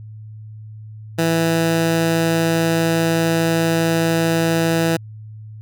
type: tone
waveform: 15% pulse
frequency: 164.81 Hz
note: E3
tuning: in tune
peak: -9 dBFS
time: 1.18-4.97 s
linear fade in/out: 10 ms
effects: added 108 Hz sine -33 dBFS peak until 5.61 s